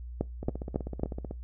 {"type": "two click trains", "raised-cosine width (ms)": 2, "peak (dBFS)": [-23, -14], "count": [15, 4], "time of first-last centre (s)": [[0.43, 1.311], [0.21, 1.034]], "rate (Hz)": [15.9, 3.64], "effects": ["noise-tail reverb RT60 0.2 s tail -22 dB re dry", "added 60 Hz sine -38 dBFS peak until 1.43 s"]}